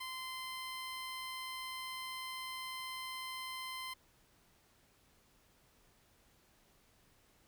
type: tone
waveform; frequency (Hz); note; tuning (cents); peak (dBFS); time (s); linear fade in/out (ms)
15% pulse; 1036; C6; -17; -35; 0-3.94; 10
effects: pink hiss -69 dBFS RMS until 7.47 s